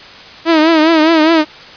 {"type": "tone with vibrato", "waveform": "sawtooth", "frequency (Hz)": 319.7, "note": "D#4", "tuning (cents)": 47, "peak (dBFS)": -3, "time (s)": [0.45, 1.45], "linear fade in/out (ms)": 50, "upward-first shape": "triangle", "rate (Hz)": 4.9, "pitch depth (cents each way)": 98, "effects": ["white hiss -34 dBFS RMS until 1.76 s", "resampled to 11025 Hz"]}